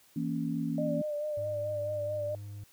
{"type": "chord", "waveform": "sine", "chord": "A# diminished", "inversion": "second", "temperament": "equal", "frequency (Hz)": [164.81, 233.1, 277.2], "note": ["E3", "A#3", "C#4"], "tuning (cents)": [0, 0, 0], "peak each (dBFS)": -34, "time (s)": [0.16, 1.02], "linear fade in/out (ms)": 5}
{"type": "tone with vibrato", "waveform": "sine", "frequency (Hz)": 597, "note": "D5", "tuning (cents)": 28, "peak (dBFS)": -31, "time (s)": [0.78, 2.35], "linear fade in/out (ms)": 2, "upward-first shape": "sine", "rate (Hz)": 4.6, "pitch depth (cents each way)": 33}
{"type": "tone with pitch glide", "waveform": "triangle", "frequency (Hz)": [103.4, 102.09], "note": ["G#2", "G#2"], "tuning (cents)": [-7, -29], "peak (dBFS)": -38, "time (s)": [1.37, 2.64], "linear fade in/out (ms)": 5, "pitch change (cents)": -22, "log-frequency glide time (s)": [1.65, 1.93]}
{"effects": ["white hiss -62 dBFS RMS until 2.72 s"]}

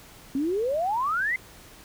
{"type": "exponential sweep", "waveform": "sine", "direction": "up", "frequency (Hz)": [260.4, 2095], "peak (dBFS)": -23, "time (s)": [0.35, 1.36], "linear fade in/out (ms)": 2, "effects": ["pink hiss -49 dBFS RMS until 1.84 s"]}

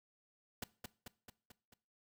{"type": "noise with echo", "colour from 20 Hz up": "pink", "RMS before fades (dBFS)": -41, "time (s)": [0.62, 0.64], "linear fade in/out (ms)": 5, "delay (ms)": 220, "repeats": 5, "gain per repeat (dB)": -4, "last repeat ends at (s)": 1.74, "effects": ["noise-tail reverb RT60 0.4 s tail -20 dB re dry"]}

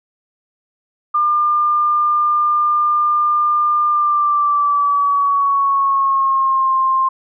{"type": "tone with pitch glide", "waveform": "sine", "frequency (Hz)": [1200, 1056.8], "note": ["D6", "C6"], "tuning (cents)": [37, 17], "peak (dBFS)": -12, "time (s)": [1.14, 7.09], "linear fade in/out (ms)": 10, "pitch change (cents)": -220, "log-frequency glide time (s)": [3.89, 6.75], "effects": []}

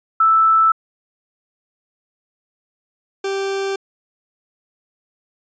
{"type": "tone pair in turn", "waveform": ["sine", "40% pulse"], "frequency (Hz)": [1318.5, 391.2], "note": ["E6", "G4"], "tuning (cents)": [0, -4], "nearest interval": "octave + major sixth", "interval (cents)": 2104, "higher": "first", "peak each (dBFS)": [-10, -19], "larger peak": "first", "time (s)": [[0.2, 0.72], [3.24, 3.76]], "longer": "neither", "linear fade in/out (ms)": 5, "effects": ["resampled to 16000 Hz"]}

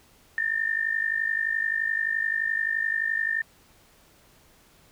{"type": "tone with amplitude modulation", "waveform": "sine", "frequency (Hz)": 1800, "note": "A6", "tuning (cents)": 39, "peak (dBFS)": -20, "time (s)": [0.38, 3.42], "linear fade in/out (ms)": 0, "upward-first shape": "sine", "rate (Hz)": 51.6, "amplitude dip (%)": 80, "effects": ["pink hiss -58 dBFS RMS until 4.91 s"]}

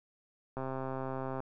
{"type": "click train", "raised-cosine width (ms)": 1, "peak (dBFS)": -24, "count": 111, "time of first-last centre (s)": [0.57, 1.403], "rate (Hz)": 132, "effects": []}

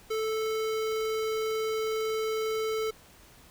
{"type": "tone with notch filter", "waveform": "square", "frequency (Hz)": 439, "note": "A4", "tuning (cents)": -4, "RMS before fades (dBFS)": -30, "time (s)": [0.1, 2.91], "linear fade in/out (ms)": 10, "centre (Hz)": 9400, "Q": 1.9, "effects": ["pink hiss -55 dBFS RMS until 3.5 s"]}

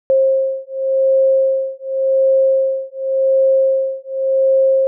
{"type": "beating tone pair", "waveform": "sine", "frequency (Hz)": [533, 533.89], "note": ["C5", "C5"], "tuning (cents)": [32, 35], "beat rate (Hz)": 0.89, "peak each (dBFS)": -15, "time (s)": [0.1, 4.87], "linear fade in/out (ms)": 0, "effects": []}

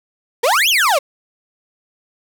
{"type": "exponential two-way sweep", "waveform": "35% pulse", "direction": "up then down", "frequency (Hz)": [432.8, 3486, 517], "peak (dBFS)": -10, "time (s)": [0.43, 0.99], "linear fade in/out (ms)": 10, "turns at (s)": 0.69, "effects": []}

